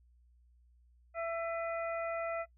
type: harmonic tone with a mistuned harmonic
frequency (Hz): 667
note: E5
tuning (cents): +20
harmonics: 1 / 2 / 3 / 4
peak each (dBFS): -35 / -41 / -45 / -47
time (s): 1.14-2.46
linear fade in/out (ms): 50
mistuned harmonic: 4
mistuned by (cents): -140
effects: noise-tail reverb RT60 0.1 s tail -21 dB re dry + added 60 Hz sine -62 dBFS peak until 2.57 s